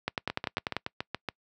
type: two click trains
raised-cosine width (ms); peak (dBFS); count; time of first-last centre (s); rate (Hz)
0.3; -12 / -15; 8 / 8; 0.08-0.766 / 0.3-1.287; 10.2 / 7.09
effects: noise-tail reverb RT60 0.1 s tail -26 dB re dry + high-pass 80 Hz 12 dB/octave